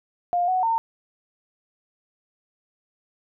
sine tone with pitch steps, 705 / 742 / 909 Hz, F5 / F#5 / A#5, +16 / +5 / -44 cents, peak -19 dBFS, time 0.33-0.78 s, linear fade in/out 0 ms, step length 150 ms, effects none

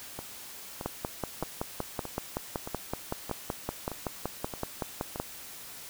two click trains, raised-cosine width 1 ms, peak -16 / -22 dBFS, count 24 / 9, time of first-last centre 0.86-5.2 / 0.19-5.159 s, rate 5.3 / 1.61 Hz, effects white hiss -45 dBFS RMS until 5.89 s

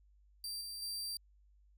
sawtooth tone with level steps, 4699 Hz, D8, in tune, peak -37 / -40 / -36 dBFS, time 0.44-1.17 s, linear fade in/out 2 ms, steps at 0.61 / 0.82 s, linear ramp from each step 2 ms, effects added 50 Hz sine -63 dBFS peak until 1.77 s

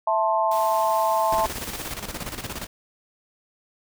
sine chord, A minor, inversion second, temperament just, 660 / 880 / 1056 Hz, E5 / A5 / C6, +2 / 0 / +16 cents, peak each -23 / -22 / -25 dBFS, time 0.07-1.46 s, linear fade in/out 5 ms
white noise, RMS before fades -38 dBFS, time 0.51-1.94 s, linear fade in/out 5 ms
pink noise with tremolo, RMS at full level -31 dBFS, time 1.32-2.67 s, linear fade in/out 5 ms, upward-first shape square, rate 17 Hz, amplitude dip 65%
effects none

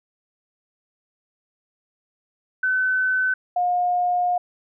sine tone pair in turn, 1516 / 714.6 Hz, F#6 / F5, +42 / +40 cents, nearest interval octave + minor second, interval 1302 cents, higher first, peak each -18 dBFS, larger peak neither, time 2.63-3.34 / 3.56-4.38 s, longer second, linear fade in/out 5 ms, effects none

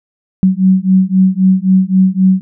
sine beating tone pair, 186.3 / 190.1 Hz, F#3 / F#3, +12 / +47 cents, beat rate 3.8 Hz, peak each -10 dBFS, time 0.43-2.41 s, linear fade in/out 0 ms, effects none

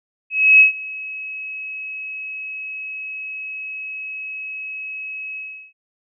sine tone with ADSR envelope, 2565 Hz, E7, 48 cents flat, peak -5 dBFS, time 0.3-5.73 s, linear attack 300 ms, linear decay 120 ms, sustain -22 dB, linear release 360 ms, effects none

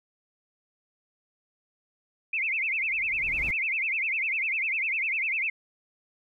sine tone with vibrato, 2349 Hz, D7, in tune, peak -25 dBFS, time 2.33-5.5 s, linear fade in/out 5 ms, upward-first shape sine, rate 10 Hz, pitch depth 230 cents each way
brown noise with exponential growth, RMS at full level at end -34 dBFS, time 2.63-3.51 s, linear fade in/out 0 ms, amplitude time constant 190 ms
effects none

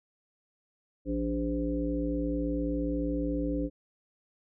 harmonic tone with a mistuned harmonic, 57.1 Hz, A#1, 35 cents flat, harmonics 1 / 3 / 5 / 7 / 9, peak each -34 / -38 / -30 / -41 / -36 dBFS, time 1.05-3.7 s, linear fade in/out 50 ms, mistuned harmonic 5, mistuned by +30 cents, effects none

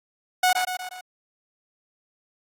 sawtooth tone with echo, 734 Hz, F#5, 14 cents flat, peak -13 dBFS, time 0.43-0.53 s, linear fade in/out 5 ms, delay 120 ms, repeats 4, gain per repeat -5 dB, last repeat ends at 1.01 s, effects AAC 64 kbps

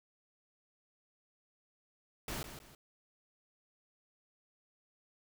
pink noise with echo, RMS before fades -40 dBFS, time 2.28-2.43 s, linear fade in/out 2 ms, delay 160 ms, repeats 2, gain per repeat -9 dB, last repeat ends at 2.75 s, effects none

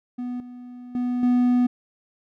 triangle tone with level steps, 246.6 Hz, B3, 2 cents flat, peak -25 / -35 / -20 / -14 dBFS, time 0.18-1.67 s, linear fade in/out 10 ms, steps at 0.4 / 0.95 / 1.23 s, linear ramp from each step 2 ms, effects none

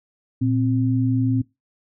sine tone pair together, 116.54 / 261.6 Hz, A#2 / C4, 0 / 0 cents, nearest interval octave + major second, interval 1400 cents, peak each -20 dBFS, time 0.41-1.42 s, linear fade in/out 10 ms, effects noise-tail reverb RT60 0.2 s tail -20 dB re dry

